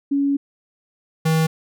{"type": "tone pair in turn", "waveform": ["sine", "square"], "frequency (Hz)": [280.4, 160.03], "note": ["C#4", "D#3"], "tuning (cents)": [20, 49], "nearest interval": "minor seventh", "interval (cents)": 971, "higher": "first", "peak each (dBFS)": -16, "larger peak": "neither", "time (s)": [[0.11, 0.37], [1.25, 1.47]], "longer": "first", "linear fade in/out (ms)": 10, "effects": []}